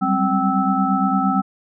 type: tone cluster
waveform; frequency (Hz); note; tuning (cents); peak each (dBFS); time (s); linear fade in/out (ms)
sine; 190.7 / 199.4 / 264.4 / 771 / 1309; G3 / G3 / C4 / G5 / E6; -47 / +30 / +18 / -29 / -13; -22; 0.01-1.42; 20
effects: none